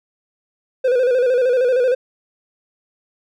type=tone with vibrato; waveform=triangle; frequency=502 Hz; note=B4; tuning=28 cents sharp; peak=-11 dBFS; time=0.84-1.95 s; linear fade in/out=10 ms; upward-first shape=square; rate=13 Hz; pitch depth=60 cents each way; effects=none